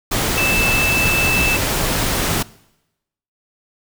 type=tone in noise; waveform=sine; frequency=2637 Hz; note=E7; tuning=in tune; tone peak=-17 dBFS; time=0.37-1.57 s; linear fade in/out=10 ms; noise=pink; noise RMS=-19 dBFS; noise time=0.11-2.43 s; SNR=-1 dB; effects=noise-tail reverb RT60 0.9 s tail -22 dB re dry